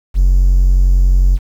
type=tone; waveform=triangle; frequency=45.55 Hz; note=F#1; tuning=26 cents flat; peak=-4 dBFS; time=0.14-1.39 s; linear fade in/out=50 ms; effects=tanh soft clip ceiling -1 dBFS + 7-bit